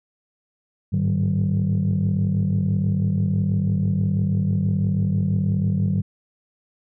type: tone cluster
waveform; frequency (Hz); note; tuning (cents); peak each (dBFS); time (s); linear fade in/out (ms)
sine; 101.5 / 107.6 / 151.9 / 190.4; G#2 / A2 / D#3 / F#3; -39 / -38 / -41 / +50; -21 / -29 / -22 / -21; 0.92-6.02; 20
effects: tanh soft clip ceiling -13 dBFS